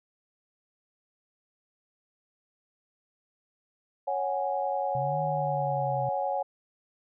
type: chord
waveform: sine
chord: C# suspended fourth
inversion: none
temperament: equal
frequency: 554.4 / 740 / 830.6 Hz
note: C#5 / F#5 / G#5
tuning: 0 / 0 / 0 cents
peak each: -31 dBFS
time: 4.07-6.43 s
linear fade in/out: 10 ms
type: exponential two-way sweep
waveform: sine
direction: up then down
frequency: 131.5 to 154.9 to 131.5 Hz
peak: -32 dBFS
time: 4.95-6.09 s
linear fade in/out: 2 ms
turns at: 5.2 s
effects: none